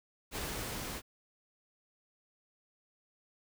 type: noise with level ramp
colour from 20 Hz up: pink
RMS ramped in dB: -38 to -41 dBFS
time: 0.31-1.02 s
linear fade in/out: 50 ms
effects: none